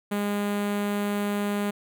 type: tone with notch filter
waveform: sawtooth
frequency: 204.5 Hz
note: G#3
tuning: 26 cents flat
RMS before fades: -27 dBFS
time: 0.11-1.71 s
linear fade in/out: 10 ms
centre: 5300 Hz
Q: 1.2
effects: none